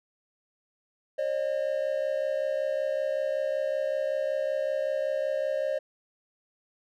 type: tone pair together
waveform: triangle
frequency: 541.7 / 607 Hz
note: C#5 / D#5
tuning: -40 / -43 cents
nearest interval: major second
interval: 197 cents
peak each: -27 dBFS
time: 1.18-5.79 s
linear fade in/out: 10 ms
effects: none